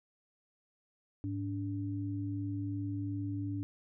sine tone pair together, 103.83 / 288.8 Hz, G#2 / D4, 0 / -29 cents, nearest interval octave + tritone, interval 1771 cents, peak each -36 / -37 dBFS, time 1.24-3.63 s, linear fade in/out 0 ms, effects none

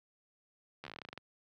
slowing click train, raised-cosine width 0.3 ms, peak -28 dBFS, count 14, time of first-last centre 0.84-1.176 s, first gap 12 ms, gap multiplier 1.12, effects high-pass 100 Hz 12 dB/octave

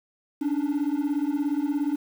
triangle beating tone pair, 281.8 / 298.8 Hz, C#4 / D4, +29 / +30 cents, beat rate 17 Hz, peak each -23 dBFS, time 0.41-1.96 s, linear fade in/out 10 ms, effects tanh soft clip ceiling -18 dBFS + 8-bit

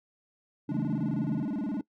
sine chord, A major, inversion first, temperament equal, 138.59 / 164.81 / 220 Hz, C#3 / E3 / A3, 0 / 0 / 0 cents, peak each -34 / -34 / -36 dBFS, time 0.68-1.46 s, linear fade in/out 50 ms
triangle tone with vibrato, 246.9 Hz, B3, in tune, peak -27 dBFS, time 0.69-1.81 s, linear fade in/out 2 ms, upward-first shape square, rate 19 Hz, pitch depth 290 cents each way
effects noise-tail reverb RT60 0.1 s tail -20 dB re dry

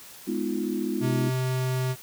sine chord, F half-diminished seventh, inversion first, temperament just, 209.5 / 251.4 / 314.3 / 349.2 Hz, Ab3 / Cb4 / Eb4 / F4, +15 / +31 / +18 / 0 cents, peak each -31 dBFS, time 0.27-1.3 s, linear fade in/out 10 ms
square tone, 128.9 Hz, C3, 26 cents flat, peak -25 dBFS, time 1-1.96 s, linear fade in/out 50 ms
effects white hiss -46 dBFS RMS until 2.02 s

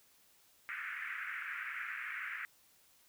pink band-pass noise, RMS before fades -42 dBFS, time 0.69-2.45 s, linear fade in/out 0 ms, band 1400 to 2300 Hz, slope 48 dB/octave, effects white hiss -67 dBFS RMS until 3.08 s

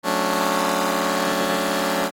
10% pulse chord, D major seventh, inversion first, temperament just, 183.54 / 220.2 / 275.3 / 293.7 Hz, F#3 / A3 / C#4 / D4, -14 / +2 / -12 / 0 cents, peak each -18 dBFS, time 0.03-2.11 s, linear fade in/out 50 ms, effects AAC 48 kbps

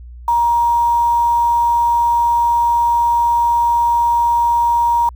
sine tone with quantisation, 944 Hz, A#5, 22 cents sharp, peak -11 dBFS, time 0.28-5.09 s, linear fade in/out 2 ms, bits 6, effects added 60 Hz sine -32 dBFS peak until 5.15 s

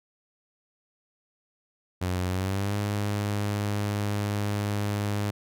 sawtooth tone with pitch glide, 91.1 to 102.85 Hz, F#2 to G#2, -26 to -16 cents, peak -22 dBFS, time 2.01-5.31 s, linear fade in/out 10 ms, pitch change +210 cents, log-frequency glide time 2.27-2.76 s, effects none

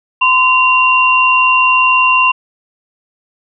sine tone pair together, 1027.1 / 2762 Hz, C6 / F7, -32 / -20 cents, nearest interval octave + perfect fourth, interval 1712 cents, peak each -10 dBFS, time 0.21-2.32 s, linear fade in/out 10 ms, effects none

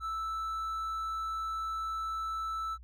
triangle tone, 1318 Hz, E6, 1 cent flat, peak -31 dBFS, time 0-2.78 s, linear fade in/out 50 ms, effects added 60 Hz sine -48 dBFS peak until 2.83 s

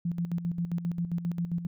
sine tone with tremolo, 171.5 Hz, F3, 31 cents flat, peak -26 dBFS, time 0.05-1.67 s, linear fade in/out 5 ms, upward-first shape square, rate 7.5 Hz, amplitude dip 65%, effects none

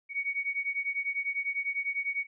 sine beating tone pair, 2235 / 2245 Hz, C#7 / C#7, +14 / +21 cents, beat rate 10 Hz, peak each -32 / -33 dBFS, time 0.09-2.27 s, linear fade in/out 50 ms, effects none

